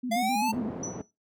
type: tone with vibrato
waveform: sine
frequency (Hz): 232.1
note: A#3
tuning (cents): -7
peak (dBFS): -29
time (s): 0.03-0.7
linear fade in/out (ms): 10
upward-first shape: square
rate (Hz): 7.7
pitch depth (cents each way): 130
type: linear sweep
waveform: square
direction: up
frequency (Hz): 678 to 902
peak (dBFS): -26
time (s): 0.11-0.52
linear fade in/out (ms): 10
type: band-pass noise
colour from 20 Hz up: pink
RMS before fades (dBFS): -37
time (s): 0.52-1.02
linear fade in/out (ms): 10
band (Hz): 180 to 550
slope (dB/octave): 12
type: tone with exponential decay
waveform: sine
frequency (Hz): 5930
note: F#8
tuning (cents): +3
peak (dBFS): -30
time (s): 0.83-1.11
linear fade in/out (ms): 5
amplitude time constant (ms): 59
effects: noise-tail reverb RT60 0.2 s tail -19 dB re dry